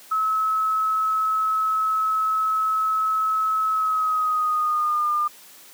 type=tone with pitch glide; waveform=sine; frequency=1292 to 1205.5 Hz; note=E6 to D6; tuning=-35 to +45 cents; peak=-19 dBFS; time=0.11-5.28 s; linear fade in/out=10 ms; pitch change=-120 cents; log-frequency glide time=3.7-5.11 s; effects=white hiss -47 dBFS RMS until 5.73 s + high-pass 200 Hz 12 dB/octave